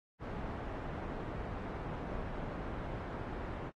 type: low-pass noise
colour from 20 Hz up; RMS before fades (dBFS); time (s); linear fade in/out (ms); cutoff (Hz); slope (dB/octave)
pink; -41; 0.19-3.72; 50; 1200; 12
effects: AAC 32 kbps